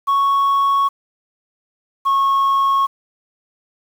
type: tone pair in turn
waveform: sine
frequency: 1108.7 / 1095.3 Hz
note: C#6 / C#6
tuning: 0 / -21 cents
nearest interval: unison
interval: 21 cents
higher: first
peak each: -10 dBFS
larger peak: neither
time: 0.07-0.89 / 2.05-2.87 s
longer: neither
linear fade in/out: 20 ms
effects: tanh soft clip ceiling -12 dBFS + 7-bit